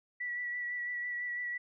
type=tone with vibrato; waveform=sine; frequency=1950 Hz; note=B6; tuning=23 cents flat; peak=-34 dBFS; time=0.2-1.58 s; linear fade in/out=10 ms; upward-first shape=sine; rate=6 Hz; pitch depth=20 cents each way; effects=none

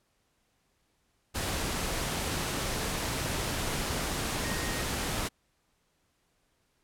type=tone in noise; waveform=sine; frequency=1866 Hz; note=A#6; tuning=1 cent sharp; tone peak=-40 dBFS; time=4.43-4.84 s; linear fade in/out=20 ms; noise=pink; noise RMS=-32 dBFS; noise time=1.34-5.29 s; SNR=-11 dB; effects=pink hiss -73 dBFS RMS until 6.83 s + low-pass 12000 Hz 12 dB/octave

